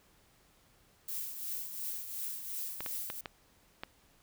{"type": "noise with tremolo", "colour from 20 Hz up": "violet", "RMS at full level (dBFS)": -37, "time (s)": [1.08, 3.21], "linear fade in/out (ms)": 5, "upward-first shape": "triangle", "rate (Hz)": 2.8, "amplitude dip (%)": 60}
{"type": "clicks", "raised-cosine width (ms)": 0.3, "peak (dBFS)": -22, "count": 5, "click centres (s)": [2.806, 2.862, 3.101, 3.258, 3.835]}
{"effects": ["pink hiss -66 dBFS RMS until 4.22 s"]}